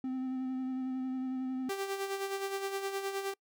triangle tone with vibrato, 259.1 Hz, C4, 17 cents flat, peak -31 dBFS, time 0.04-1.69 s, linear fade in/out 2 ms, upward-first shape sine, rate 11 Hz, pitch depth 18 cents each way
sawtooth tone with tremolo, 392 Hz, G4, in tune, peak -28 dBFS, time 1.69-3.34 s, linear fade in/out 5 ms, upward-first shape sine, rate 9.6 Hz, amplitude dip 55%
effects noise-tail reverb RT60 0.1 s tail -25 dB re dry

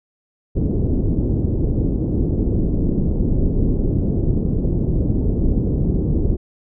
pink low-pass noise, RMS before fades -18 dBFS, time 0.55-6.37 s, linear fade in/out 20 ms, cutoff 380 Hz, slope 24 dB/octave, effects none

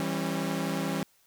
sawtooth chord, C# diminished, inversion first, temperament equal with one note detuned, 164.81 / 196 / 272.1 Hz, E3 / G3 / C#4, 0 / 0 / -32 cents, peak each -29 dBFS, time 0-1.03 s, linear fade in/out 0 ms, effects white hiss -65 dBFS RMS until 1.26 s

